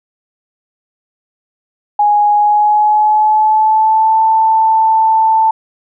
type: tone with pitch glide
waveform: sine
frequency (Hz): 830.6 to 885.1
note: G#5 to A5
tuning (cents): 0 to +10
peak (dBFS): -7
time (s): 1.99-5.51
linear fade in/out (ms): 5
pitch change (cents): +110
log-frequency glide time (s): 2.35-4.21
effects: none